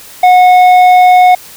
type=tone with tanh clipping; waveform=sine; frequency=729 Hz; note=F#5; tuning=26 cents flat; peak=-3 dBFS; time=0.23-1.35 s; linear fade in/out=5 ms; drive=8 dB; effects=white hiss -33 dBFS RMS until 1.56 s